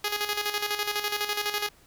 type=tone with tremolo; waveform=5% pulse; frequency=415.3 Hz; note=G#4; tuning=in tune; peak=-14 dBFS; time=0.04-1.69 s; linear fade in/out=5 ms; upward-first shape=square; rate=12 Hz; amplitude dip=60%; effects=pink hiss -58 dBFS RMS until 1.86 s